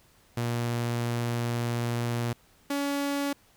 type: tone pair in turn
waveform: sawtooth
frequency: 118.8 / 282.6 Hz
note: A#2 / C#4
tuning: +33 / +34 cents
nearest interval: octave + minor third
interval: 1501 cents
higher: second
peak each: -23 dBFS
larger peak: neither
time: 0.37-2.33 / 2.7-3.33 s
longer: first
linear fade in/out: 5 ms
effects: pink hiss -61 dBFS RMS until 3.56 s